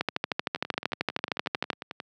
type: two click trains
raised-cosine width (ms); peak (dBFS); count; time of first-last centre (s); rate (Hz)
0.3; -19 / -9; 17 / 23; 0.56-2.001 / 0.01-1.702; 11.1 / 13
effects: high-pass 150 Hz 12 dB/octave